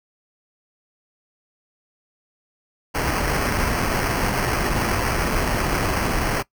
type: noise with sample-and-hold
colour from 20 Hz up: pink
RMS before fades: -22 dBFS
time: 2.94-6.43 s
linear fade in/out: 20 ms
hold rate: 3675 Hz
effects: noise-tail reverb RT60 0.1 s tail -20 dB re dry